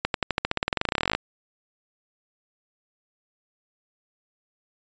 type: accelerating click train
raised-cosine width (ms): 0.3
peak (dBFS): -6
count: 26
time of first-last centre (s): 0.05-1.15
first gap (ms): 92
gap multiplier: 0.93
effects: resampled to 16000 Hz